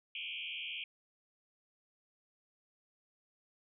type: tone with frequency modulation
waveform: sine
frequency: 2794 Hz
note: F7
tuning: in tune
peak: -39 dBFS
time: 0.15-0.84 s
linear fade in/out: 2 ms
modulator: 80.8 Hz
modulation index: 5.9
effects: none